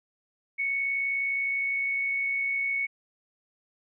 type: tone with amplitude modulation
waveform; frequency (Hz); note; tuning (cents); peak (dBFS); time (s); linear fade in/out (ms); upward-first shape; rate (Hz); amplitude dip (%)
sine; 2217; C#7; 0; -24; 0.58-2.87; 20; sine; 59.7; 30
effects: none